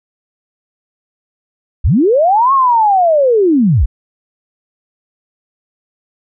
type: linear two-way sweep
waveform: sine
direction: up then down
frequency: 38.89 to 1108.7 to 38.89 Hz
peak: -7 dBFS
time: 1.84-3.86 s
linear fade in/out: 10 ms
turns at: 2.53 s
effects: none